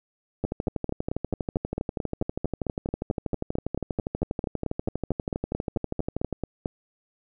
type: two click trains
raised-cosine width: 2 ms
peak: -14 / -14 dBFS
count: 74 / 29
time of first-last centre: 0.44-6.327 / 0.45-6.658 s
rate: 12.4 / 4.51 Hz
effects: none